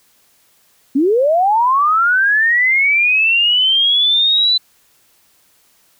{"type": "linear sweep", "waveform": "sine", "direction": "up", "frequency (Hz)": [253.5, 4023], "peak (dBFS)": -10, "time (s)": [0.95, 4.58], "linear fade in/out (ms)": 10, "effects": ["white hiss -55 dBFS RMS until 5.99 s"]}